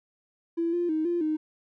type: tone with pitch steps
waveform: triangle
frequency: 335.1 / 348.1 / 313.7 / 346.2 / 309.8 Hz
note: E4 / F4 / D#4 / F4 / D#4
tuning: +29 / -6 / +14 / -15 / -7 cents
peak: -20 dBFS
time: 0.57-1.37 s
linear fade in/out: 20 ms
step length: 160 ms
effects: tanh soft clip ceiling -22 dBFS